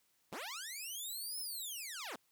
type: linear two-way sweep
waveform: 10% pulse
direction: up then down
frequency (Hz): 121.7 to 5310 to 183.6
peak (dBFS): -34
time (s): 0.32-2.16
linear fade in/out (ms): 5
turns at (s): 1.4
effects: white hiss -75 dBFS RMS until 2.31 s